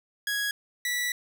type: tone pair in turn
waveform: sawtooth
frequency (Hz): 1661.2 / 1956.9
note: G#6 / B6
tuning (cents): 0 / -16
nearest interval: minor third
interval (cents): 284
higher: second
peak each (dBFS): -23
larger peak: neither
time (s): 0.27-0.51 / 0.85-1.12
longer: second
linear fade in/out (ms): 2
effects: none